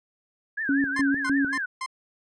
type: tone with vibrato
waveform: sine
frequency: 1634 Hz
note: G#6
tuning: 29 cents flat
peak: -26 dBFS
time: 0.57-1.66 s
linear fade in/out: 10 ms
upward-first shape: triangle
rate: 5.3 Hz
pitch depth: 200 cents each way
type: tone with tremolo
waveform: sine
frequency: 277.2 Hz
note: C#4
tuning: in tune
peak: -20 dBFS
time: 0.69-1.58 s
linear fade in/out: 2 ms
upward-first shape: square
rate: 3.3 Hz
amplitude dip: 75%
type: tone bursts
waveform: 30% pulse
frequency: 1046.5 Hz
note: C6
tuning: in tune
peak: -26 dBFS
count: 4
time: 0.96-1.862 s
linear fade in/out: 5 ms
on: 53 ms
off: 230 ms
effects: resampled to 22050 Hz